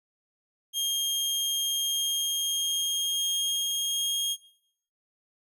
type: tone with pitch glide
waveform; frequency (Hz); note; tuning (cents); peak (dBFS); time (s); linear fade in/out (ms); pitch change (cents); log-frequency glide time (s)
sawtooth; 3222 to 3250; G7 to G#7; +47 to -38; -23; 0.73-4.37; 50; +15; 1.78-4.14
effects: noise-tail reverb RT60 0.7 s tail -19 dB re dry